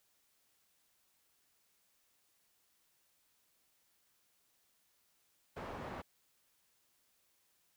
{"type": "low-pass noise", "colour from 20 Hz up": "white", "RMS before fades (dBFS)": -45, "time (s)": [5.56, 6.02], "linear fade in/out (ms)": 10, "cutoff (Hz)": 940, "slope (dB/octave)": 12, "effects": ["white hiss -75 dBFS RMS until 7.76 s"]}